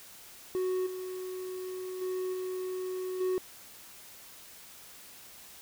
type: tone with level steps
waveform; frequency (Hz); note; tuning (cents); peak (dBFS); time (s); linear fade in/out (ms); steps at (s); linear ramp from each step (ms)
triangle; 370; F#4; 0; -26 / -34 / -29 / -31 / -25; 0.55-3.38; 0; 0.86 / 2.01 / 2.33 / 3.2; 10
effects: white hiss -51 dBFS RMS until 5.61 s